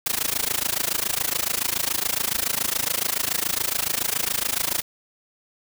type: noise with amplitude modulation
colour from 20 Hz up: white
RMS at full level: -21 dBFS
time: 0.06-4.82 s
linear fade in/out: 5 ms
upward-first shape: sine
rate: 27.1 Hz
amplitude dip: 95%
effects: none